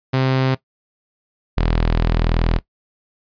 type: tone pair in turn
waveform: sawtooth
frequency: 131.5 / 40.79 Hz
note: C3 / E1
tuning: +9 / -17 cents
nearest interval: octave + minor sixth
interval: 2026 cents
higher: first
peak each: -11 dBFS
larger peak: neither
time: 0.13-0.55 / 1.57-2.59 s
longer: second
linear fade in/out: 10 ms
effects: noise-tail reverb RT60 0.1 s tail -17 dB re dry + resampled to 11025 Hz